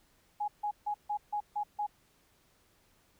sine tone bursts, 832 Hz, G#5, 3 cents sharp, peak -30 dBFS, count 7, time 0.4-1.867 s, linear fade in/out 10 ms, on 81 ms, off 150 ms, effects pink hiss -68 dBFS RMS until 3.19 s

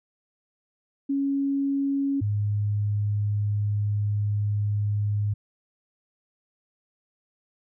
sine tone pair in turn, 277.2 / 103.62 Hz, C#4 / G#2, 0 / -3 cents, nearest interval octave + perfect fourth, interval 1703 cents, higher first, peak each -22 dBFS, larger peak neither, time 1.09-2.21 / 2.21-5.34 s, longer second, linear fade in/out 10 ms, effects none

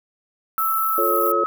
sine tone with pitch glide, 1309 to 1280.6 Hz, E6 to D#6, -13 to +49 cents, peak -19 dBFS, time 0.58-1.46 s, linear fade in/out 0 ms, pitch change -38 cents, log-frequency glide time 0.95-1.14 s
pink high-pass noise, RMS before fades -27 dBFS, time 0.58-1.32 s, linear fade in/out 5 ms, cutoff 11000 Hz, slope 96 dB/octave
sine chord, F augmented, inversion none, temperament equal, 349.2 / 440 / 554.4 Hz, F4 / A4 / C#5, 0 / 0 / 0 cents, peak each -24 dBFS, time 0.98-1.44 s, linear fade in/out 2 ms
effects none

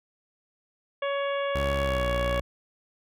harmonic tone, 560 Hz, C#5, 18 cents sharp, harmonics 1 / 2 / 3 / 4 / 5 / 6, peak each -27 / -33 / -37 / -39 / -41 / -43 dBFS, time 1.02-2.4 s, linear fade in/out 5 ms
sawtooth tone with pitch glide, 69.3 to 60.33 Hz, C#2 to B1, 0 to -40 cents, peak -24 dBFS, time 1.55-2.41 s, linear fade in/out 5 ms, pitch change -240 cents, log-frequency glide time 1.82-2.08 s
effects none

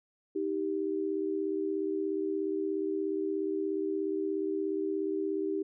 sine tone pair together, 314.4 / 391.3 Hz, D#4 / G4, +18 / -3 cents, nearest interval major third, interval 379 cents, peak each -33 / -31 dBFS, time 0.35-5.63 s, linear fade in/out 10 ms, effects none

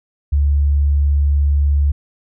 sine tone, 71.7 Hz, D2, 41 cents flat, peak -11 dBFS, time 0.32-1.92 s, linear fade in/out 10 ms, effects none

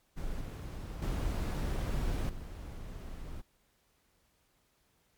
brown noise with level steps, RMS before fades -38 / -40 / -32 / -43 dBFS, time 0.16-3.42 s, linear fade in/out 20 ms, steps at 0.41 / 1.02 / 2.29 s, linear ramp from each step 5 ms, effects pink hiss -72 dBFS RMS until 5.17 s + MP3 96 kbps

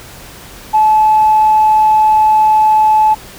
sine tone, 863 Hz, A5, 34 cents flat, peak -5 dBFS, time 0.73-3.15 s, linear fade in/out 20 ms, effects tanh soft clip ceiling -1 dBFS + pink hiss -34 dBFS RMS until 3.38 s

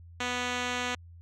5% pulse tone with low-pass filter, 246.9 Hz, B3, in tune, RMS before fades -32 dBFS, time 0.2-0.95 s, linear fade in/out 5 ms, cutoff 5300 Hz, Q 1.6, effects added 85 Hz sine -47 dBFS peak until 1.21 s

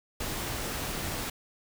pink noise, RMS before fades -34 dBFS, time 0.2-1.3 s, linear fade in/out 5 ms, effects none

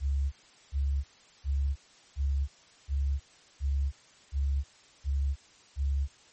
sine tone bursts, 69.3 Hz, C#2, in tune, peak -25 dBFS, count 9, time 0-6.08 s, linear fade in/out 50 ms, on 320 ms, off 400 ms, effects white hiss -58 dBFS RMS until 6.32 s + MP3 32 kbps

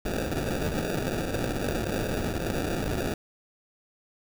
white noise with sample-and-hold, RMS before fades -29 dBFS, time 0.05-3.14 s, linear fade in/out 5 ms, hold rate 1050 Hz, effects none

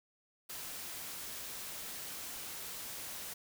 white noise, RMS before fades -44 dBFS, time 0.49-3.34 s, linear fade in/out 10 ms, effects none

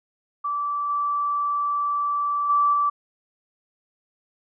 sine tone with level steps, 1161 Hz, D6, 20 cents flat, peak -23 / -21 / -16 / -18 dBFS, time 0.44-2.9 s, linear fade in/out 10 ms, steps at 0.89 / 2.49 / 2.73 s, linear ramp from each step 10 ms, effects none

